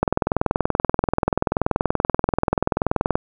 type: click train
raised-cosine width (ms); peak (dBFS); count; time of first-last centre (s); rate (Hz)
1; -3; 66; 0.03-3.155; 20.8
effects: none